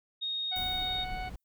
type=tone; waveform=sine; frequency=3724 Hz; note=A#7; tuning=2 cents flat; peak=-31 dBFS; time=0.21-1.05 s; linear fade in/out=20 ms
type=harmonic tone; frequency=740 Hz; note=F#5; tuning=in tune; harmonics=1 / 2 / 3 / 4 / 5 / 6; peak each=-37 / -47 / -43 / -52 / -54 / -54 dBFS; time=0.51-1.3 s; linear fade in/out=20 ms
type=noise with exponential decay; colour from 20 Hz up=violet; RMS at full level=-45 dBFS; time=0.56-1.44 s; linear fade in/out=1 ms; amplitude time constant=190 ms
type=noise; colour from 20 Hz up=brown; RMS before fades=-41 dBFS; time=0.56-1.36 s; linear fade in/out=5 ms
effects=none